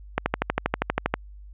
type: click train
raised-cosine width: 0.5 ms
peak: -6 dBFS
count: 13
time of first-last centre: 0.18-1.14 s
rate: 12.5 Hz
effects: added 50 Hz sine -41 dBFS peak until 1.53 s + resampled to 8000 Hz